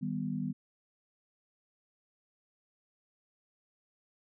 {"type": "chord", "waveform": "sine", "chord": "Eb augmented", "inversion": "none", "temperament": "equal", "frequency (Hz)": [155.56, 196, 246.9], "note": ["Eb3", "G3", "B3"], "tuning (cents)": [0, 0, 0], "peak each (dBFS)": [-37, -36, -36], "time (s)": [0.01, 0.53], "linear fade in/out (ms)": 20, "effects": []}